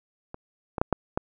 clicks, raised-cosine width 1 ms, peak -23 / -15 / -6 / -7 / -11 dBFS, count 5, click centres 0.344 / 0.782 / 0.815 / 0.927 / 1.175 s, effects none

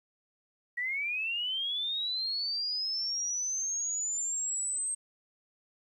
sine linear sweep, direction up, 1907 to 8372 Hz, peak -30 dBFS, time 0.77-4.95 s, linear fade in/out 10 ms, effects 11-bit

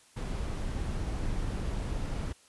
brown noise, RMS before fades -33 dBFS, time 0.16-2.33 s, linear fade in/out 10 ms, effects white hiss -60 dBFS RMS until 2.48 s + resampled to 24000 Hz

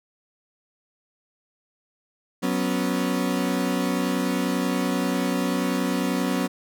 35% pulse chord, F# suspended fourth, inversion none, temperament equal, 185 / 246.9 / 277.2 Hz, F#3 / B3 / C#4, 0 / 0 / 0 cents, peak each -25 dBFS, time 2.42-6.48 s, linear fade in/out 20 ms, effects none

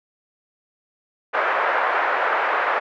white band-pass noise, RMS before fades -21 dBFS, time 1.33-2.8 s, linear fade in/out 20 ms, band 490 to 1700 Hz, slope 24 dB/octave, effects none

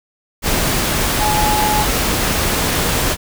sine tone in noise, 846 Hz, G#5, 32 cents sharp, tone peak -16 dBFS, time 1.18-1.86 s, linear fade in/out 50 ms, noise pink, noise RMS -17 dBFS, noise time 0.42-3.17 s, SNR -2 dB, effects none

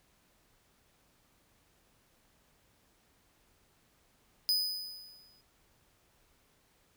45% pulse tone with exponential decay, 4996 Hz, D#8, 6 cents sharp, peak -24 dBFS, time 4.49-5.41 s, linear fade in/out 0 ms, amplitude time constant 200 ms, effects pink hiss -69 dBFS RMS until 6.96 s

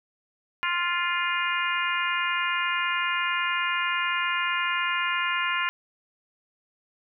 harmonic tone with a mistuned harmonic, 349.2 Hz, F4, in tune, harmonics 3 / 4 / 5 / 6 / 7 / 8, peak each -29 / -30 / -31 / -32 / -32 / -33 dBFS, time 0.63-5.69 s, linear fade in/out 0 ms, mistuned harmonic 8, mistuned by +23 cents, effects none

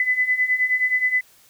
sine beating tone pair, 2001 / 2010.5 Hz, B6 / B6, +22 / +30 cents, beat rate 9.5 Hz, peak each -23 / -19 dBFS, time 0-1.21 s, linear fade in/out 2 ms, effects white hiss -54 dBFS RMS until 1.49 s

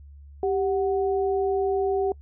sine tone pair together, 392 / 740 Hz, G4 / F#5, 0 / 0 cents, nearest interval major seventh, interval 1100 cents, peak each -22 / -28 dBFS, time 0.43-2.12 s, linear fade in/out 2 ms, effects noise-tail reverb RT60 0.1 s tail -24 dB re dry + added 71 Hz sine -43 dBFS peak until 2.21 s

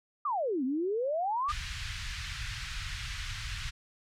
sine exponential two-way sweep, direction down then up, 1244.5 to 248 to 1244.5 Hz, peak -28 dBFS, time 0.25-1.52 s, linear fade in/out 5 ms, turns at 0.64 s
pink band-stop noise, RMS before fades -36 dBFS, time 1.48-3.71 s, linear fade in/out 20 ms, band 110 to 1500 Hz, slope 24 dB/octave
effects low-pass 5000 Hz 12 dB/octave

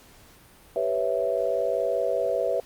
sine chord, C# half-diminished seventh, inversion second, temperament equal, 392 / 493.9 / 554.4 / 659.3 Hz, G4 / B4 / C#5 / E5, 0 / 0 / 0 / 0 cents, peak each -32 / -27 / -28 / -27 dBFS, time 0.76-2.6 s, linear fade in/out 2 ms, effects pink hiss -53 dBFS RMS until 2.65 s + Opus 48 kbps

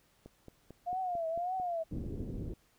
click train, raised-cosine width 2 ms, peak -35 dBFS, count 7, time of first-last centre 0.26-1.599 s, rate 4.48 Hz
sine tone with vibrato, 698.5 Hz, F5, in tune, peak -32 dBFS, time 0.86-1.84 s, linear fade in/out 20 ms, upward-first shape triangle, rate 1.8 Hz, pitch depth 150 cents each way
pink low-pass noise, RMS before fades -39 dBFS, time 1.91-2.54 s, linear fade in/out 5 ms, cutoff 390 Hz, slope 24 dB/octave
effects pink hiss -69 dBFS RMS until 2.78 s

